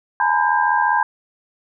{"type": "tone cluster", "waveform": "sine", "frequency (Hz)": [844, 929, 1004, 1595], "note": ["G#5", "A#5", "B5", "G6"], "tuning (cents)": [28, -6, 28, 30], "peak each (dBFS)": -20, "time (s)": [0.2, 1.03], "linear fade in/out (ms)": 2, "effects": []}